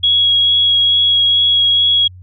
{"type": "tone with vibrato", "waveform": "sine", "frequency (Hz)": 3322, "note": "G#7", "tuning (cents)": 0, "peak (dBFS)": -9, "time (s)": [0.03, 2.08], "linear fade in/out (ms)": 10, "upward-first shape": "sine", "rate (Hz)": 2.3, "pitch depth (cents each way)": 9, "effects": ["added 91 Hz sine -34 dBFS peak until 2.22 s"]}